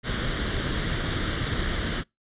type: noise with comb filter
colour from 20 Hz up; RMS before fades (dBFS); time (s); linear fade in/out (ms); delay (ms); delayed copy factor
pink; -27; 0.03-2.04; 50; 0.59; +0.6
effects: noise-tail reverb RT60 0.2 s tail -26 dB re dry + resampled to 8000 Hz